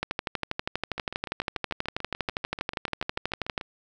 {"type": "two click trains", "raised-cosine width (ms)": 0.3, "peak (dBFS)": [-19, -11], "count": [19, 45], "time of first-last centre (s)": [[0.98, 3.612], [0.03, 3.578]], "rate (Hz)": [6.84, 12.4], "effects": []}